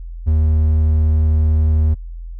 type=tone; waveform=triangle; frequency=77.78 Hz; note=D#2; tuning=in tune; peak=-9 dBFS; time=0.26-1.95 s; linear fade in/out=20 ms; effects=added 42 Hz sine -27 dBFS peak until 2.39 s